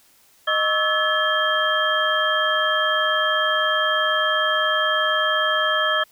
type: tone cluster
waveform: sine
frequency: 620 / 1114 / 1307 / 1718 / 3195 Hz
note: D#5 / C#6 / E6 / A6 / G7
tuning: -6 / +8 / -15 / -42 / +32 cents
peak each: -25 / -29 / -23 / -22 / -24 dBFS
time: 0.47-6.04 s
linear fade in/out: 10 ms
effects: white hiss -56 dBFS RMS until 6.11 s